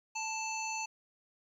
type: harmonic tone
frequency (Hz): 881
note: A5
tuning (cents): +2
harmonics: 1 / 3 / 5 / 7 / 8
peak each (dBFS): -38 / -39 / -47 / -42 / -47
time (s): 0.15-0.86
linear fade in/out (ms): 10
effects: 11-bit